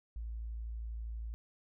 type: tone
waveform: sine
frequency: 56.2 Hz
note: A1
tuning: 37 cents sharp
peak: -38 dBFS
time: 0.16-1.34 s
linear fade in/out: 0 ms
effects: none